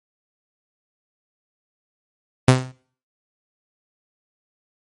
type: tone with exponential decay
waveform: sawtooth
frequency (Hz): 128.7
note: C3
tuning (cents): -28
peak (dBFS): -3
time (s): 2.48-2.72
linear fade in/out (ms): 5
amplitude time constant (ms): 51
effects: noise-tail reverb RT60 0.5 s tail -20 dB re dry + MP3 48 kbps